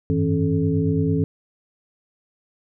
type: tone cluster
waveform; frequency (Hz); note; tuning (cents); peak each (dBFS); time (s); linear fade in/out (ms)
sine; 94.7 / 103.6 / 161.8 / 274.3 / 432.8; F#2 / G#2 / E3 / C#4 / A4; +41 / -4 / -32 / -18 / -29; -26 / -27 / -21 / -23 / -26; 0.1-1.24; 0
effects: none